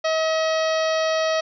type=harmonic tone; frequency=638 Hz; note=D#5; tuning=43 cents sharp; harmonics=1 / 2 / 3 / 4 / 5 / 6 / 7 / 8 / 9; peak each=-20 / -28 / -30 / -34 / -34 / -36 / -35 / -38 / -37 dBFS; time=0.04-1.41 s; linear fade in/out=10 ms; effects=none